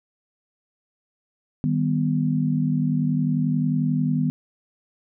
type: chord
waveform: sine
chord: Eb augmented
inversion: none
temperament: equal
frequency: 155.56 / 196 / 246.9 Hz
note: Eb3 / G3 / B3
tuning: 0 / 0 / 0 cents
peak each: -22 / -27 / -23 dBFS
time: 1.64-4.3 s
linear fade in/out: 0 ms
effects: none